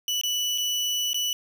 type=tone with dropouts; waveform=30% pulse; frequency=2964 Hz; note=F#7; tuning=2 cents sharp; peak=-21 dBFS; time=0.08-1.33 s; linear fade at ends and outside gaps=1 ms; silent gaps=0.213-0.235 / 0.578-0.582 / 1.132-1.144 s; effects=none